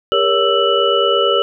sine tone cluster, 402.7 / 471.5 / 564 / 1323 / 2954 Hz, G4 / A#4 / C#5 / E6 / F#7, +47 / +20 / +30 / +6 / -3 cents, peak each -18 dBFS, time 0.12-1.42 s, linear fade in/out 0 ms, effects none

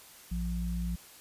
sine tone pair together, 58.27 / 174.61 Hz, A#1 / F3, 0 / 0 cents, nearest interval octave + perfect fifth, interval 1900 cents, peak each -32 / -34 dBFS, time 0.31-0.96 s, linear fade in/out 10 ms, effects white hiss -53 dBFS RMS until 1.2 s + resampled to 32000 Hz

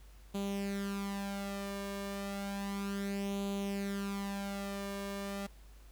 sawtooth tone with flanger, 198.8 Hz, G3, 25 cents sharp, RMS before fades -38 dBFS, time 0.34-5.47 s, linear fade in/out 10 ms, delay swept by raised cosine 0.28 to 1.78 ms, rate 0.32 Hz, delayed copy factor +0.65, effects added 50 Hz sine -53 dBFS peak until 5.91 s + pink hiss -64 dBFS RMS until 5.91 s

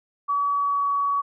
sine tone with pitch glide, 1139 to 1130.5 Hz, C#6 to C#6, +47 to +34 cents, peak -20 dBFS, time 0.28-1.22 s, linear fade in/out 20 ms, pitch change -13 cents, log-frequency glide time 0.49-0.9 s, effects none

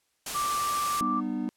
white noise, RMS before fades -33 dBFS, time 0.26-1.01 s, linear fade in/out 5 ms
sine tone, 1174.7 Hz, D6, in tune, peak -26 dBFS, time 0.34-1.21 s, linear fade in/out 20 ms
triangle chord, G augmented, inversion none, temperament equal with one note detuned, 196 / 246.9 / 304.7 Hz, G3 / B3 / D#4, 0 / 0 / -36 cents, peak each -33 / -29 / -31 dBFS, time 1.01-1.49 s, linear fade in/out 0 ms
effects white hiss -73 dBFS RMS until 1.56 s + low-pass 11000 Hz 12 dB/octave

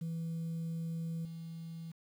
sine tone with level steps, 164.81 Hz, E3, in tune, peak -33 / -41 dBFS, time 0.01-1.92 s, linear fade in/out 10 ms, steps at 1.25 s, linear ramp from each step 2 ms, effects tanh soft clip ceiling -34 dBFS + 10-bit

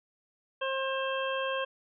harmonic tone, 533 Hz, C5, 32 cents sharp, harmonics 1 / 2 / 3 / 5 / 6, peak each -32 / -35 / -37 / -39 / -40 dBFS, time 0.61-1.65 s, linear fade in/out 10 ms, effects none

